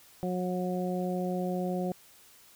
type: harmonic tone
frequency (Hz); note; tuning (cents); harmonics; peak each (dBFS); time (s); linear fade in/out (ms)
181.5; F#3; -33; 1 / 2 / 3 / 4; -31 / -35 / -36 / -38; 0.23-1.92; 0
effects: white hiss -57 dBFS RMS until 2.55 s